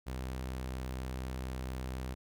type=tone; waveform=sawtooth; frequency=64.2 Hz; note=C2; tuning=32 cents flat; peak=-33 dBFS; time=0.06-2.15 s; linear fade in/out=20 ms; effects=none